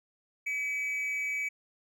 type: tone with amplitude modulation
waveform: triangle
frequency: 2281 Hz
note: C#7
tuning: 49 cents sharp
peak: -26 dBFS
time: 0.46-1.49 s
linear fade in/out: 10 ms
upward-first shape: sine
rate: 263 Hz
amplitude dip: 50%
effects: none